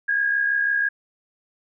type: tone pair together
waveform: sine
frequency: 1634 / 1700 Hz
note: G#6 / G#6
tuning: -29 / +40 cents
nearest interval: minor second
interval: 69 cents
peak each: -19 / -28 dBFS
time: 0.08-0.89 s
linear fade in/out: 10 ms
effects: none